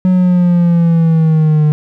triangle linear sweep, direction down, 185 to 150 Hz, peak -5 dBFS, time 0.05-1.72 s, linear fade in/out 0 ms, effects none

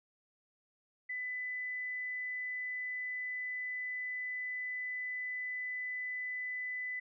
sine tone, 2000 Hz, B6, 21 cents sharp, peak -36 dBFS, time 1.09-7 s, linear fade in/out 10 ms, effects none

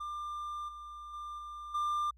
triangle tone with level steps, 1194 Hz, D6, 28 cents sharp, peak -35 / -42 / -38 / -40 / -28 dBFS, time 0-2.11 s, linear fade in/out 10 ms, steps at 0.68 / 1.13 / 1.38 / 1.74 s, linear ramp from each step 10 ms, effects added 60 Hz sine -57 dBFS peak until 2.17 s

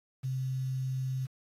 sine tone with quantisation, 130.81 Hz, C3, in tune, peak -30 dBFS, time 0.23-1.27 s, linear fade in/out 20 ms, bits 9, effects AAC 48 kbps

